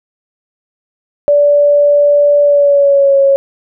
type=tone with pitch glide; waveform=sine; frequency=580 to 550.6 Hz; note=D5 to C#5; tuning=-22 to -12 cents; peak=-5 dBFS; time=1.28-3.36 s; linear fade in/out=0 ms; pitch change=-90 cents; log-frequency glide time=2.42-3.18 s; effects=none